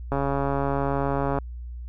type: click train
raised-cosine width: 1 ms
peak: -12 dBFS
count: 177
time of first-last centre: 0.12-1.386 s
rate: 139 Hz
effects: added 60 Hz sine -33 dBFS peak until 1.88 s